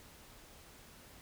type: silence
effects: pink hiss -57 dBFS RMS until 1.21 s